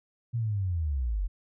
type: linear sweep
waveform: sine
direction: down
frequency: 120.7 to 42.08 Hz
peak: -26 dBFS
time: 0.33-1.28 s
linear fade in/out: 20 ms
effects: none